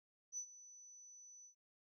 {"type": "tone with ADSR envelope", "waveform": "sine", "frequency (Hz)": 5980, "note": "F#8", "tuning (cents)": 17, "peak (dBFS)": -39, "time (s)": [0.32, 1.55], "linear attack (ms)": 57, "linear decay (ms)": 76, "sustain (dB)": -17, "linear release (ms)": 98, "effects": ["noise-tail reverb RT60 0.2 s tail -24 dB re dry", "tanh soft clip ceiling -36 dBFS"]}